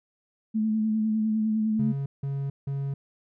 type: tone with vibrato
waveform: sine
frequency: 217.6 Hz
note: A3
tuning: 19 cents flat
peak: -22 dBFS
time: 0.54-1.93 s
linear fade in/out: 20 ms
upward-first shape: sine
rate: 9.9 Hz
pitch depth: 26 cents each way
type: tone bursts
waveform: triangle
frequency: 138.59 Hz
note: C#3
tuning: in tune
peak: -25 dBFS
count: 3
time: 1.79-2.94 s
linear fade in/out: 5 ms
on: 270 ms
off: 170 ms
effects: none